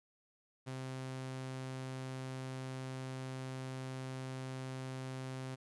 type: tone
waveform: sawtooth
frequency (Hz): 130.81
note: C3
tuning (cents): 0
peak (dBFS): -37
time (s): 0.66-5.56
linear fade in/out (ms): 20
effects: resampled to 24000 Hz + 13-bit